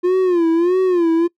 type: tone with vibrato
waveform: triangle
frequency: 350.6 Hz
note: F4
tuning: 7 cents sharp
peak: -10 dBFS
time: 0.03-1.28 s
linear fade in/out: 20 ms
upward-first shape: sine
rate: 1.6 Hz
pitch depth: 120 cents each way
effects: noise-tail reverb RT60 0.1 s tail -23 dB re dry